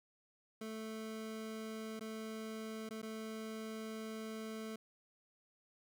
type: tone with dropouts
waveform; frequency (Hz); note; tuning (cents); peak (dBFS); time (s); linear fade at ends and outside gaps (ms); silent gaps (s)
25% pulse; 220; A3; 0; -39; 0.61-4.76; 5; 1.995-2.008 / 2.891-2.907 / 3.018-3.028
effects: none